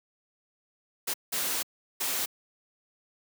white noise bursts at uneven times, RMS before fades -30 dBFS, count 3, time 1.07-1.14 / 1.32-1.63 / 2-2.26 s, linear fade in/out 10 ms, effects high-pass 200 Hz 12 dB/octave

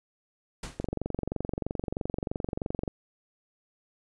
pink noise with exponential decay, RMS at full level -34 dBFS, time 0.63-0.86 s, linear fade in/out 5 ms, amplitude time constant 48 ms
click train, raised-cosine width 2 ms, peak -17 dBFS, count 49, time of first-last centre 0.8-2.878 s, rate 23.1 Hz
effects resampled to 22050 Hz

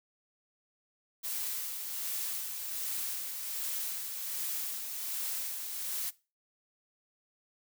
blue noise with tremolo, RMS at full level -35 dBFS, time 1.23-6.11 s, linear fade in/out 20 ms, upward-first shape sine, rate 1.3 Hz, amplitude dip 40%, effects noise-tail reverb RT60 0.3 s tail -20 dB re dry

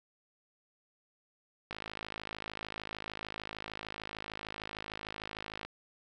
click train, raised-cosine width 0.3 ms, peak -23 dBFS, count 211, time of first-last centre 1.71-5.65 s, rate 53.3 Hz, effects none

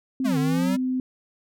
sine tone with pitch glide, 261.6 to 256.4 Hz, C4 to C4, 0 to -35 cents, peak -22 dBFS, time 0.2-1 s, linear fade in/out 2 ms, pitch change -35 cents, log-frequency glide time 0.65-0.79 s
square exponential two-way sweep, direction down then up, 239.2 to 146.83 to 197.1 Hz, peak -24 dBFS, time 0.24-0.77 s, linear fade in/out 20 ms, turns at 0.38 s
effects none

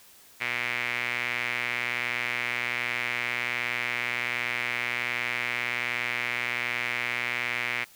sawtooth tone with band-pass filter, 121.3 Hz, B2, 31 cents flat, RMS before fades -30 dBFS, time 0.4-7.85 s, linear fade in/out 20 ms, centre 2200 Hz, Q 4.8, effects white hiss -54 dBFS RMS until 7.95 s

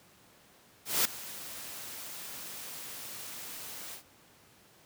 white noise with ADSR envelope, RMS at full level -25 dBFS, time 0.85-4.03 s, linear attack 200 ms, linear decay 6 ms, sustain -18 dB, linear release 100 ms, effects pink hiss -60 dBFS RMS until 4.85 s + high-pass 100 Hz 12 dB/octave

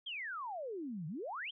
sine exponential two-way sweep, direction down then up, 3336 to 146 to 3336 Hz, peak -39 dBFS, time 0.06-1.51 s, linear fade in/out 10 ms, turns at 1.07 s, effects none

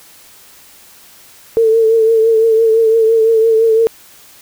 sine tone with vibrato, 448.6 Hz, A4, 34 cents sharp, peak -7 dBFS, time 1.57-3.87 s, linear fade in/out 0 ms, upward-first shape triangle, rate 5.9 Hz, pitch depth 44 cents each way, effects white hiss -42 dBFS RMS until 4.41 s

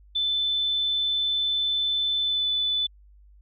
sine tone with pitch glide, 3520 to 3492 Hz, A7 to A7, 0 to -14 cents, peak -22 dBFS, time 0.15-2.87 s, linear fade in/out 10 ms, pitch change -14 cents, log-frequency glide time 2.21-2.49 s, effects added 50 Hz sine -50 dBFS peak until 3.41 s

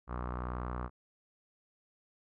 sawtooth tone with low-pass filter, 61.3 Hz, B1, 12 cents flat, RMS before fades -38 dBFS, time 0.07-0.9 s, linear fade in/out 50 ms, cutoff 1200 Hz, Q 4.2, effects none

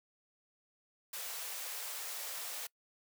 white high-pass noise, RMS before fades -42 dBFS, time 1.13-2.67 s, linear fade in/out 5 ms, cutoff 430 Hz, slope 96 dB/octave, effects noise-tail reverb RT60 0.1 s tail -24 dB re dry

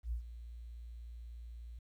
sine tone with ADSR envelope, 58.27 Hz, A#1, in tune, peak -32 dBFS, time 0.03-1.79 s, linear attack 90 ms, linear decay 99 ms, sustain -13 dB, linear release 5 ms, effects tanh soft clip ceiling -29 dBFS + 12-bit

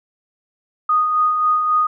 sine tone with tremolo, 1239 Hz, D#6, 8 cents flat, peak -12 dBFS, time 0.89-1.87 s, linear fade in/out 5 ms, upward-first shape sine, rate 3.7 Hz, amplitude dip 40%, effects none

